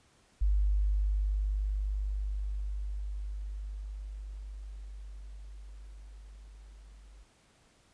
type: tone with level ramp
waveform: sine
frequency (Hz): 50.2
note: G1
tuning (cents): +42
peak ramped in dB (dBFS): -23 to -50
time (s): 0.41-7.24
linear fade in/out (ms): 10
effects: pink hiss -65 dBFS RMS until 7.93 s + resampled to 22050 Hz